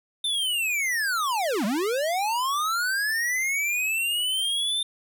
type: linear two-way sweep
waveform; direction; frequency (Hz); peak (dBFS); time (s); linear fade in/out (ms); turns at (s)
square; down then up; 3600 to 188 to 3600; -24; 0.24-4.83; 5; 1.65
effects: none